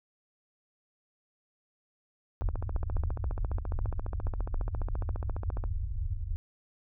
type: low-pass noise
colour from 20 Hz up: pink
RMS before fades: -32 dBFS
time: 2.41-6.36 s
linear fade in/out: 0 ms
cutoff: 110 Hz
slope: 96 dB/octave
type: click train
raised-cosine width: 1 ms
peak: -25 dBFS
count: 48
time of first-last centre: 2.42-5.639 s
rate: 14.6 Hz
effects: none